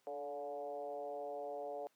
sine tone with frequency modulation, 574 Hz, D5, 40 cents flat, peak -40 dBFS, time 0.07-1.87 s, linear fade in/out 0 ms, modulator 139 Hz, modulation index 1.3, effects pink hiss -75 dBFS RMS until 1.95 s + high-pass 300 Hz 12 dB/octave

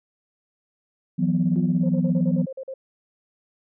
sine chord, E suspended second, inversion none, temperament equal with one note detuned, 164.81 / 182.03 / 246.9 Hz, E3 / F#3 / B3, 0 / -28 / 0 cents, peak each -22 / -21 / -24 dBFS, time 1.18-2.46 s, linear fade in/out 20 ms
sine tone with exponential decay, 351.8 Hz, F4, 13 cents sharp, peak -30 dBFS, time 1.56-2.02 s, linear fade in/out 0 ms, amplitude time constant 100 ms
sine tone bursts, 530 Hz, C5, 22 cents sharp, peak -30 dBFS, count 9, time 1.83-2.74 s, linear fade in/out 5 ms, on 62 ms, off 44 ms
effects tanh soft clip ceiling -10 dBFS

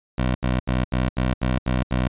15% pulse tone bursts, 63 Hz, B1, 35 cents sharp, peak -13 dBFS, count 8, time 0.18-2.079 s, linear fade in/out 5 ms, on 170 ms, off 77 ms, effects resampled to 8000 Hz

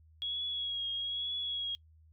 sine tone with vibrato, 3322 Hz, G#7, in tune, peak -33 dBFS, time 0.22-1.75 s, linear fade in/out 0 ms, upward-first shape triangle, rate 1.1 Hz, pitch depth 37 cents each way, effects noise-tail reverb RT60 0.1 s tail -24 dB re dry + added 79 Hz sine -58 dBFS peak until 2.12 s

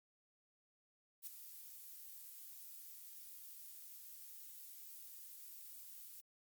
violet noise with ADSR envelope, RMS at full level -45 dBFS, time 1.22-6.21 s, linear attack 52 ms, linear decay 4 ms, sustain -9 dB, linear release 8 ms, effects Opus 48 kbps

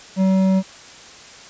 triangle tone with hard clipping, 190 Hz, F#3, 46 cents sharp, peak -15 dBFS, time 0.16-0.63 s, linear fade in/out 50 ms, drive 12 dB, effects white hiss -41 dBFS RMS until 1.49 s + resampled to 16000 Hz

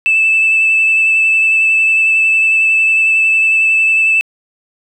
sine tone with vibrato, 2634 Hz, E7, 2 cents flat, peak -7 dBFS, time 0.06-4.21 s, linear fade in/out 0 ms, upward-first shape sine, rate 11 Hz, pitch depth 12 cents each way, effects tanh soft clip ceiling -4 dBFS + 8-bit

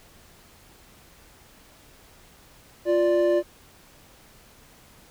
triangle tone pair together, 349.2 / 587.3 Hz, F4 / D5, 0 / 0 cents, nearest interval major sixth, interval 900 cents, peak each -19 dBFS, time 2.85-3.43 s, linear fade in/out 50 ms, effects pink hiss -53 dBFS RMS until 5.1 s

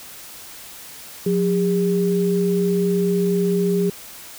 sine tone pair together, 180.05 / 404.2 Hz, F#3 / G#4, -47 / -47 cents, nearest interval octave + major second, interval 1400 cents, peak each -19 dBFS, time 1.26-3.9 s, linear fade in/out 5 ms, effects white hiss -39 dBFS RMS until 4.38 s

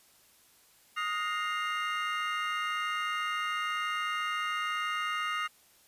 triangle tone cluster, 1249 / 1435 / 1856 / 2102 / 2809 Hz, D#6 / F6 / A#6 / C7 / F7, +6 / +47 / -8 / +7 / +9 cents, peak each -31 / -38 / -38 / -37 / -37 dBFS, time 0.96-5.48 s, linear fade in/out 20 ms, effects white hiss -62 dBFS RMS until 5.87 s + resampled to 32000 Hz

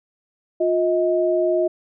sine tone pair together, 355.3 / 633 Hz, F4 / D#5, +30 / +30 cents, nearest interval minor seventh, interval 1000 cents, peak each -19 dBFS, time 0.6-1.68 s, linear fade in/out 10 ms, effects none

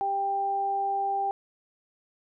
sine tone pair together, 395 / 790 Hz, G4 / G5, +13 / +13 cents, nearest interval octave, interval 1200 cents, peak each -36 / -25 dBFS, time 0.01-1.31 s, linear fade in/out 0 ms, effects none

